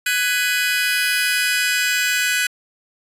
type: chord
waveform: sawtooth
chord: G# minor seventh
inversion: third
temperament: just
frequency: 1495.1 / 1661.2 / 1993.5 / 2492 Hz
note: F#6 / G#6 / B6 / D#7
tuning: +18 / 0 / +16 / +2 cents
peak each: -17 / -21 / -22 / -19 dBFS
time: 0.06-2.47 s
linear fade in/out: 5 ms
effects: resampled to 32000 Hz